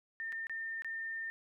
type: tone with dropouts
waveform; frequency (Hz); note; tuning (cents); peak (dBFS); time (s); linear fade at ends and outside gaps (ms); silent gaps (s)
sine; 1809; A6; +48; -37; 0.2-1.3; 0; 0.322-0.326 / 0.469-0.496 / 0.821-0.846
effects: none